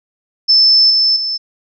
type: tone with level steps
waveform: sine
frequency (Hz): 5274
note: E8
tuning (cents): 0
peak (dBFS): -6 / -9 / -16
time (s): 0.48-1.38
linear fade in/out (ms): 20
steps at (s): 0.9 / 1.16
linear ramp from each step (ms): 5
effects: none